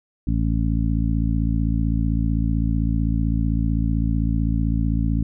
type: harmonic tone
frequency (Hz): 55.7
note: A1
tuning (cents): +22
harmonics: 1 / 2 / 3 / 4 / 5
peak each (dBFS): -21 / -24 / -26 / -27 / -28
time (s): 0.27-5.23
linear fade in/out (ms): 5
effects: none